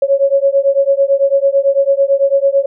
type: beating tone pair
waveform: sine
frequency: 548 / 557 Hz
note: C#5 / C#5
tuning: -20 / +8 cents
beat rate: 9 Hz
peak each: -12 dBFS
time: 0.02-2.66 s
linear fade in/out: 5 ms
effects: none